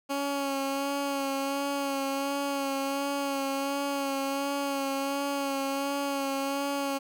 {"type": "tone with vibrato", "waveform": "15% pulse", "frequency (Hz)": 277.2, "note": "C#4", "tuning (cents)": 0, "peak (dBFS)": -22, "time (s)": [0.09, 6.99], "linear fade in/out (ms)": 20, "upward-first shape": "sine", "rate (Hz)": 1.4, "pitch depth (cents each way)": 26, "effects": []}